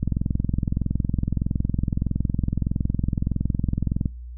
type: click train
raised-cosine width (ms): 5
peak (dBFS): -10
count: 88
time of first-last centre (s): 0.03-4.058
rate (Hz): 21.6
effects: noise-tail reverb RT60 0.3 s tail -25 dB re dry + added 60 Hz sine -34 dBFS peak until 4.37 s